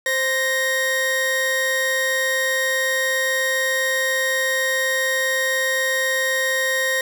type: tone pair together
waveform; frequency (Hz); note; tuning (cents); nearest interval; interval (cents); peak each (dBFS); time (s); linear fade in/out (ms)
40% pulse; 523.3 / 1863.6; C5 / A#6; 0 / -1; octave + minor seventh; 2199; -23 / -19; 0.06-7.01; 2
effects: none